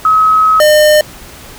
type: tone pair in turn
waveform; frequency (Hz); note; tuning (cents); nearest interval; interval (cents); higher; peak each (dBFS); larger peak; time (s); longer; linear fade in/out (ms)
sine / square; 1278 / 606.3; D#6 / D#5; +46 / -45; octave + minor second; 1291; first; -5; neither; 0.05-0.6 / 0.6-1.01; first; 2
effects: pink hiss -33 dBFS RMS until 1.58 s